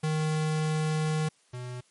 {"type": "tone pair in turn", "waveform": "square", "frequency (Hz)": [155.5, 124.24], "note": ["D#3", "B2"], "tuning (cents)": [-1, 11], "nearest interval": "major third", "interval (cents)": 388, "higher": "first", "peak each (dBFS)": [-26, -36], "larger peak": "first", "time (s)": [[0.03, 1.29], [1.53, 1.81]], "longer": "first", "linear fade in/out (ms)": 10, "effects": ["white hiss -65 dBFS RMS until 1.9 s", "MP3 48 kbps"]}